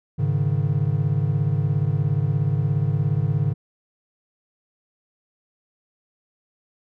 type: chord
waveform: triangle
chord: Ab suspended fourth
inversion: none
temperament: equal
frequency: 103.83 / 138.59 / 155.56 Hz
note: Ab2 / Db3 / Eb3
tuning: 0 / 0 / 0 cents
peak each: -22 / -20 / -22 dBFS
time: 0.18-3.54 s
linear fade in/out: 20 ms
effects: none